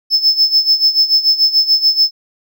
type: tone with tremolo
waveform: triangle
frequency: 5250 Hz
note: E8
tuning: 8 cents flat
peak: -5 dBFS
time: 0.1-2.11 s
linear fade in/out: 50 ms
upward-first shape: sine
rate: 6.9 Hz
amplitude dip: 80%
effects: none